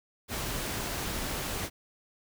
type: noise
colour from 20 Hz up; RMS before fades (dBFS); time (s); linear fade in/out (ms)
pink; -34; 0.28-1.7; 50
effects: none